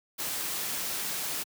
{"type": "noise", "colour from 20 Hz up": "white", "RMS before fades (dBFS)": -33, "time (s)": [0.18, 1.44], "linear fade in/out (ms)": 20, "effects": ["high-pass 100 Hz 12 dB/octave"]}